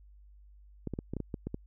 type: clicks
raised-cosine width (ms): 3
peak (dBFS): -22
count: 9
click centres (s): 0.873 / 0.937 / 0.989 / 1.136 / 1.167 / 1.203 / 1.342 / 1.47 / 1.544
effects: added 50 Hz sine -53 dBFS peak until 1.66 s